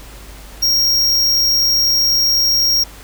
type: tone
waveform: square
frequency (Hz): 5588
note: F8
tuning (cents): 0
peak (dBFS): -12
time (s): 0.62-2.84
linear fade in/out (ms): 10
effects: added 50 Hz sine -36 dBFS peak until 3.03 s + pink hiss -39 dBFS RMS until 3.03 s